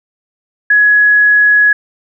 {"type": "tone", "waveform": "sine", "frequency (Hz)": 1680, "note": "G#6", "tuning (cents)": 19, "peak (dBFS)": -5, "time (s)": [0.7, 1.73], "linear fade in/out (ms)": 5, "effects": []}